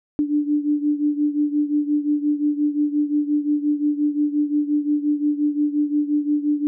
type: beating tone pair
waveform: sine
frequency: 293.7 / 299.4 Hz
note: D4 / D4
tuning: 0 / +33 cents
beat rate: 5.7 Hz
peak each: -19 / -23 dBFS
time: 0.19-6.67 s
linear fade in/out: 0 ms
effects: none